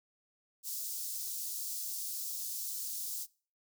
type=high-pass noise; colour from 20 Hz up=white; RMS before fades=-39 dBFS; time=0.63-3.27 s; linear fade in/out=50 ms; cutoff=4800 Hz; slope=24 dB/octave; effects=noise-tail reverb RT60 0.4 s tail -23 dB re dry